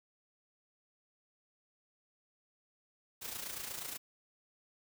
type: noise with amplitude modulation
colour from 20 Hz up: white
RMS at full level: -40 dBFS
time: 3.21-3.98 s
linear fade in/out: 20 ms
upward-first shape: sine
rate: 28.3 Hz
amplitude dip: 60%
effects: none